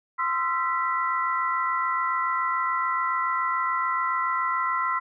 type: tone cluster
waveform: sine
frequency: 1038 / 1285 / 1352 / 1970 Hz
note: C6 / E6 / E6 / B6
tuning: -14 / -45 / +43 / -5 cents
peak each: -26 / -34 / -27 / -31 dBFS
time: 0.18-5 s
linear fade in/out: 20 ms
effects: none